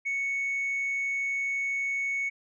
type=tone; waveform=sine; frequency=2217 Hz; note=C#7; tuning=in tune; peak=-25 dBFS; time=0.05-2.3 s; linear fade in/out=20 ms; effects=tanh soft clip ceiling -25 dBFS